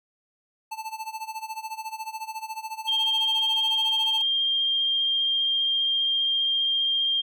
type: tone with tremolo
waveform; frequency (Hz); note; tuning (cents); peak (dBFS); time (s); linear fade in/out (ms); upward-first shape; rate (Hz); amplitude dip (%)
square; 880; A5; 0; -30; 0.71-4.22; 10; sine; 14; 85
type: tone with vibrato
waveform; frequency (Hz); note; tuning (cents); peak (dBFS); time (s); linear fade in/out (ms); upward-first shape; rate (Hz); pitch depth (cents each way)
sine; 3200; G7; +35; -21; 2.87-7.22; 20; sine; 15; 12
effects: none